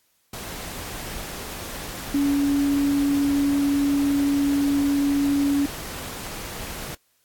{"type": "tone in noise", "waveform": "sine", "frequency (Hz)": 282.5, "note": "C#4", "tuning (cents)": 33, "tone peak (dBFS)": -18, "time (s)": [2.14, 5.66], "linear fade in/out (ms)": 5, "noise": "pink", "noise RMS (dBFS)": -34, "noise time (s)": [0.33, 6.95], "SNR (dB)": 13, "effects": ["white hiss -66 dBFS RMS until 7.24 s", "AAC 64 kbps"]}